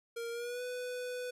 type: tone with pitch glide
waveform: square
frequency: 466.2 to 496.8 Hz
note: A#4 to B4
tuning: 0 to +10 cents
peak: -38 dBFS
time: 0.16-1.31 s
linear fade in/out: 10 ms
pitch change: +110 cents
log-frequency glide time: 0.31-0.62 s
effects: resampled to 32000 Hz + 13-bit